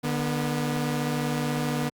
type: tone pair together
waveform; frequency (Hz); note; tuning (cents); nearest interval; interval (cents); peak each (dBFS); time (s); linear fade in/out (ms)
sawtooth; 149.36 / 243.5; D3 / B3; +30 / -24; minor sixth; 846; -24; 0.03-1.9; 20
effects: Opus 48 kbps